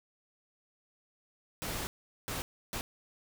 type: noise bursts at uneven times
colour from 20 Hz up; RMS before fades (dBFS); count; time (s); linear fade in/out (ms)
pink; -37; 3; 1.62-1.87 / 2.28-2.42 / 2.73-2.81; 0
effects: none